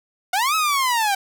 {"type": "linear two-way sweep", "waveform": "sawtooth", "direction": "up then down", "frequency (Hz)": [704, 1300, 768], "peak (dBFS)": -14, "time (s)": [0.33, 1.15], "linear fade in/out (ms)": 5, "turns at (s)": 0.55, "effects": []}